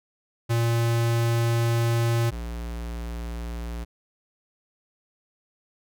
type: tone pair in turn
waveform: square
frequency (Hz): 116.54 / 58.27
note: A#2 / A#1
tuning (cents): 0 / 0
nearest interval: octave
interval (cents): 1200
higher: first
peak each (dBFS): -21 / -31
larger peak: first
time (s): 0.49-2.31 / 2.31-3.85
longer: first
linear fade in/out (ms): 20
effects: none